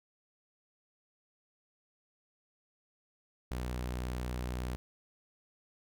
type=tone; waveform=sawtooth; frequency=61.74 Hz; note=B1; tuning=in tune; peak=-31 dBFS; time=3.51-4.76 s; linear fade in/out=0 ms; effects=none